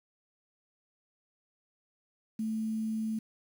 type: tone with quantisation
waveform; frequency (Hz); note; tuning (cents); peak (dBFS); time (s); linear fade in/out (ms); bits
sine; 220; A3; 0; -30; 2.39-3.19; 5; 9
effects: none